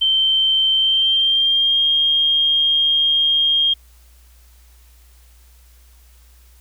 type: tone with pitch glide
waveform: sine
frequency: 3113 to 3227 Hz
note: G7 to G7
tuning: -13 to +50 cents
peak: -13 dBFS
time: 0.01-3.74 s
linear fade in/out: 10 ms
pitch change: +63 cents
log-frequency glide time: 0.75-1.8 s
effects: added 60 Hz sine -46 dBFS peak until 6.6 s + white hiss -55 dBFS RMS until 6.6 s